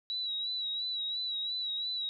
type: tone with vibrato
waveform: sine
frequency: 3897 Hz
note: B7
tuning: 24 cents flat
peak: -32 dBFS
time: 0.1-2.09 s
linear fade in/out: 0 ms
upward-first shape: sine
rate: 2.9 Hz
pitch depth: 47 cents each way
effects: none